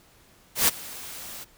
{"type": "noise with ADSR envelope", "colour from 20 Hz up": "white", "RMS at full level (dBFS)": -18, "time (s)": [0.55, 1.45], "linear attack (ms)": 130, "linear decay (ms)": 19, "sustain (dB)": -21, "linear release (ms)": 25, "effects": ["pink hiss -57 dBFS RMS until 1.57 s"]}